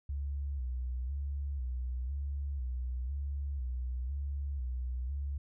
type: tone with vibrato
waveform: sine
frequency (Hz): 66.3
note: C2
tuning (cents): +23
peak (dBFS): -33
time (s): 0.09-5.38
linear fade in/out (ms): 5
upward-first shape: square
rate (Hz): 1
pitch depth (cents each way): 99
effects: none